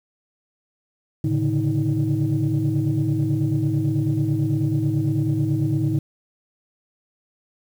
sine tone cluster, 111 / 138.6 / 147.7 / 317.3 Hz, A2 / C#3 / D3 / D#4, +16 / 0 / +10 / +34 cents, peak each -23 dBFS, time 1.24-5.99 s, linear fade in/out 5 ms, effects tanh soft clip ceiling -12 dBFS + 8-bit

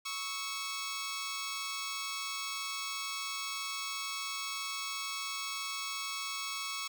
10% pulse tone pair together, 1111 / 1300 Hz, C#6 / E6, +4 / -24 cents, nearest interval minor third, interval 272 cents, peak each -29 / -33 dBFS, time 0.05-6.88 s, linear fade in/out 10 ms, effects none

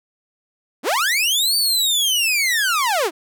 sawtooth linear two-way sweep, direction up then down, 191.2 to 4610 to 288.6 Hz, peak -13 dBFS, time 0.83-3.11 s, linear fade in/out 50 ms, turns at 1.56 s, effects none

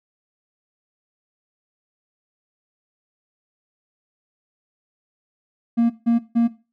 triangle tone bursts, 233.1 Hz, A#3, in tune, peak -11 dBFS, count 3, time 5.77-6.48 s, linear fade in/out 20 ms, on 130 ms, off 160 ms, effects noise-tail reverb RT60 0.3 s tail -17 dB re dry + tanh soft clip ceiling -7 dBFS

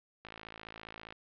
click train, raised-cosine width 0.3 ms, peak -29 dBFS, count 49, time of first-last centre 0.25-1.124 s, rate 54.9 Hz, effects low-pass 4000 Hz 12 dB/octave

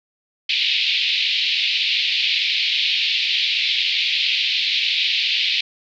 white band-pass noise, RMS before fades -20 dBFS, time 0.49-5.61 s, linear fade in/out 5 ms, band 2300 to 4200 Hz, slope 48 dB/octave, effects none

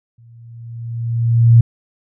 sine tone with exponential growth, 116.54 Hz, A#2, in tune, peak -3 dBFS, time 0.18-1.61 s, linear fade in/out 5 ms, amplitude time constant 310 ms, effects none

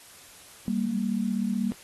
sine tone pair together, 196.6 / 232.9 Hz, G3 / A#3, +5 / -1 cents, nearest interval minor third, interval 294 cents, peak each -27 dBFS, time 0.68-1.72 s, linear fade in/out 0 ms, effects white hiss -50 dBFS RMS until 1.83 s + AAC 32 kbps

